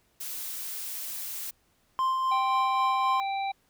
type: noise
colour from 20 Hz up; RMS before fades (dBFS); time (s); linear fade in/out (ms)
blue; -36; 0.2-1.51; 10
type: tone with tremolo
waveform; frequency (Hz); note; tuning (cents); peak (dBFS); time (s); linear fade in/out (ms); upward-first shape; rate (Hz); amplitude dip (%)
triangle; 1046.5; C6; 0; -21; 1.99-3.2; 0; sine; 3.8; 30
type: harmonic tone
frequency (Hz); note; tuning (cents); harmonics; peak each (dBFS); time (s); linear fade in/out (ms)
784; G5; 0; 1 / 3 / 5; -28 / -38 / -42; 2.31-3.52; 10
effects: pink hiss -68 dBFS RMS until 3.69 s